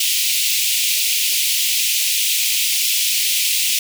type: high-pass noise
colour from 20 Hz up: pink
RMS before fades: -18 dBFS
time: 0-3.79 s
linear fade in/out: 5 ms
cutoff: 2400 Hz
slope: 48 dB/octave
effects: none